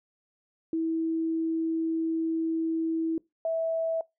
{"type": "tone pair in turn", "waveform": "sine", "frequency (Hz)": [325.2, 653.6], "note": ["E4", "E5"], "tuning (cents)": [-23, -15], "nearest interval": "octave", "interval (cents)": 1208, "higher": "second", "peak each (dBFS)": -25, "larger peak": "neither", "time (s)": [[0.73, 3.18], [3.45, 4.01]], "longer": "first", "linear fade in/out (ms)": 2, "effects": ["noise-tail reverb RT60 0.2 s tail -23 dB re dry"]}